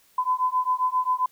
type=beating tone pair; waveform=sine; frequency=1009 / 1016.5 Hz; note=B5 / B5; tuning=+37 / +50 cents; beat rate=7.5 Hz; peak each=-24 dBFS; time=0.18-1.26 s; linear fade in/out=5 ms; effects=white hiss -60 dBFS RMS until 1.31 s